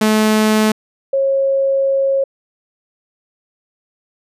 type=tone pair in turn; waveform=sawtooth / sine; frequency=215.9 / 544 Hz; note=A3 / C#5; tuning=-33 / -33 cents; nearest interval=octave + major third; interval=1600 cents; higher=second; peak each=-7 / -12 dBFS; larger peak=first; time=0.01-0.72 / 1.13-2.24 s; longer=second; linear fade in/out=5 ms; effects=resampled to 32000 Hz